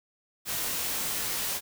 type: noise with comb filter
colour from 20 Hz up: white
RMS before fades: -31 dBFS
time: 0.45-1.61 s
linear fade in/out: 50 ms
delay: 20 ms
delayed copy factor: -0.65
effects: none